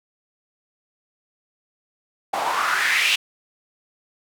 white noise with band-pass filter sweep, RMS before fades -21 dBFS, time 2.33-3.16 s, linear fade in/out 10 ms, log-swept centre 740 to 2900 Hz, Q 3.9, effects none

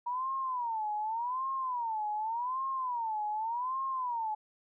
sine tone with vibrato, 949 Hz, A#5, 31 cents sharp, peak -31 dBFS, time 0.06-4.35 s, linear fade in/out 10 ms, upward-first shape sine, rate 0.86 Hz, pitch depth 210 cents each way, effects none

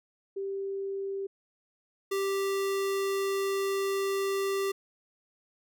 sine / square tone pair in turn, 392 / 392 Hz, G4 / G4, 0 / 0 cents, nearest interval unison, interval 0 cents, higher neither, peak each -31 / -28 dBFS, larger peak second, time 0.36-1.27 / 2.11-4.72 s, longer second, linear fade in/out 10 ms, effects none

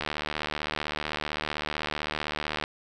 click train, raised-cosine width 0.3 ms, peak -13 dBFS, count 200, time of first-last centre 0.01-2.639 s, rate 75.7 Hz, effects none

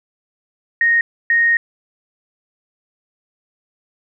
sine tone bursts at uneven times, 1861 Hz, A#6, 3 cents flat, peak -11 dBFS, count 2, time 0.81-1.01 / 1.3-1.57 s, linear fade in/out 2 ms, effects none

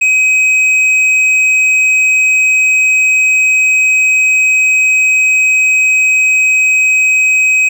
triangle tone with hard clipping, 2529 Hz, D#7, 28 cents sharp, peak -8 dBFS, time 0.01-7.69 s, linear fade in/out 10 ms, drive 8 dB, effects none

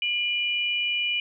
sine tone pair together, 2409 / 2949 Hz, D7 / F#7, +43 / -6 cents, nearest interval major third, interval 351 cents, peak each -26 dBFS, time 0.02-1.2 s, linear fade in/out 2 ms, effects none

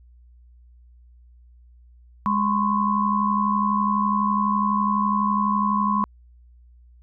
sine tone cluster, 206 / 1018 / 1090 Hz, G#3 / C6 / C#6, -14 / -48 / -29 cents, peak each -23 dBFS, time 2.26-6.04 s, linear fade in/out 0 ms, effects added 60 Hz sine -48 dBFS peak until 7.02 s

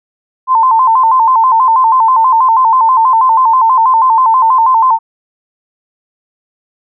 sine tone with vibrato, 965 Hz, B5, 40 cents flat, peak -5 dBFS, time 0.47-4.99 s, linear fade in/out 50 ms, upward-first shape square, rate 6.2 Hz, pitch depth 120 cents each way, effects none

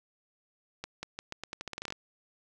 accelerating click train, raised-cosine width 0.2 ms, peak -20 dBFS, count 15, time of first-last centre 0.84-1.924 s, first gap 190 ms, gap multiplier 0.84, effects none

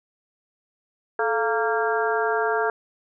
harmonic tone with a mistuned harmonic, 230.8 Hz, A#3, 17 cents flat, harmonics 2 / 3 / 4 / 5 / 6 / 7, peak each -24 / -27 / -28 / -33 / -28 / -29 dBFS, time 1.19-2.7 s, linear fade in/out 2 ms, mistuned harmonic 2, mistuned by -95 cents, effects none

